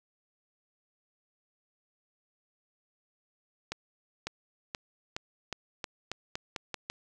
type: accelerating click train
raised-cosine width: 0.2 ms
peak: -17 dBFS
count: 11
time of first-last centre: 3.72-6.9 s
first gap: 550 ms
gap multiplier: 0.87
effects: none